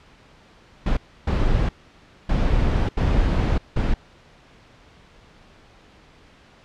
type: noise bursts at uneven times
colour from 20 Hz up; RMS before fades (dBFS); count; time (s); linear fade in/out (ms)
brown; -19; 5; 0.86-0.97 / 1.27-1.69 / 2.29-2.89 / 2.97-3.58 / 3.76-3.94; 5
effects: pink hiss -51 dBFS RMS until 6.64 s + low-pass 4000 Hz 12 dB/octave

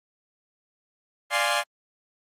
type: chord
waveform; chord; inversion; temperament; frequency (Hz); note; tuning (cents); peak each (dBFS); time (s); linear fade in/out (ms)
15% pulse; D half-diminished seventh; none; equal; 587.3 / 698.5 / 830.6 / 1046.5; D5 / F5 / Ab5 / C6; 0 / 0 / 0 / 0; -20; 1.3-1.64; 50
effects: low-pass 10000 Hz 12 dB/octave + Opus 32 kbps

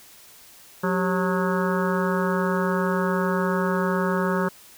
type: harmonic tone with a mistuned harmonic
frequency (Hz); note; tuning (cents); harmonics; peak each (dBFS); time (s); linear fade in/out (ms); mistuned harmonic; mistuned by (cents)
182.7; F#3; -22; 1 / 2 / 3 / 5 / 6 / 7 / 8 / 9; -24 / -27 / -29 / -31 / -32 / -32 / -33 / -34; 0.83-4.49; 10; 2; +110
effects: white hiss -49 dBFS RMS until 4.77 s

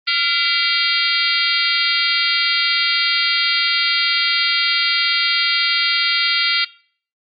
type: harmonic tone with a mistuned harmonic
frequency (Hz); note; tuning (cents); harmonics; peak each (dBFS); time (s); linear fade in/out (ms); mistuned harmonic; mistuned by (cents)
463.1; A#4; -11; 3 / 4 / 5 / 6 / 7 / 8 / 9 / 10; -23 / -23 / -23 / -23 / -23 / -23 / -23 / -23; 0.07-6.65; 10; 4; +150
effects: noise-tail reverb RT60 0.5 s tail -21 dB re dry + Opus 24 kbps

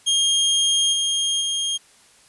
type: tone with level steps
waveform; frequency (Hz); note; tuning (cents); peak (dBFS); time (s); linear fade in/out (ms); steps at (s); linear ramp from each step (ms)
sawtooth; 3230; G#7; -49; -13 / -16 / -18; 0.06-1.78; 20; 0.92 / 1.4; 20
effects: white hiss -53 dBFS RMS until 2.28 s + resampled to 24000 Hz

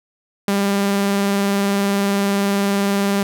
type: tone with vibrato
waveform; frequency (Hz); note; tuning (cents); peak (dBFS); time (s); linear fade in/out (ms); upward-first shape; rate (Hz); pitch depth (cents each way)
sawtooth; 199.5; G3; +31; -12; 0.48-3.23; 2; sine; 20; 24
effects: none

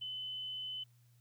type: tone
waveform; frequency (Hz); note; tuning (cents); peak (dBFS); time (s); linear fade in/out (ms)
sine; 3025; F#7; +38; -39; 0.01-0.84; 10
effects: added 120 Hz sine -63 dBFS peak until 1.2 s + white hiss -75 dBFS RMS until 1.2 s

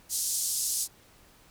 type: band-pass noise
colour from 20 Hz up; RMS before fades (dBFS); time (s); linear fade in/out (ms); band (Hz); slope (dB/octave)
white; -30; 0.09-0.88; 50; 5000 to 11000; 24
effects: pink hiss -58 dBFS RMS until 1.5 s

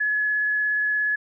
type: tone with vibrato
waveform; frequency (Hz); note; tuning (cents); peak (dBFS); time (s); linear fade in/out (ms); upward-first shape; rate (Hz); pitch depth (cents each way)
sine; 1700; G#6; +40; -20; 0-1.16; 10; triangle; 17; 8
effects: none

